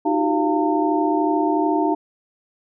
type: tone cluster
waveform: sine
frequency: 309.4 / 352.1 / 383.1 / 693 / 900 Hz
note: D#4 / F4 / G4 / F5 / A5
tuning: -10 / +14 / -40 / -14 / +39 cents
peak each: -20 / -28 / -24 / -24 / -23 dBFS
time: 0.05-1.95 s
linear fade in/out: 10 ms
effects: none